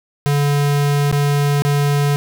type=tone with dropouts; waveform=square; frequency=143.8 Hz; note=D3; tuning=36 cents flat; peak=-14 dBFS; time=0.26-2.16 s; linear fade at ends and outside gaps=0 ms; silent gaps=1.114-1.126 / 1.621-1.65 s; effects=none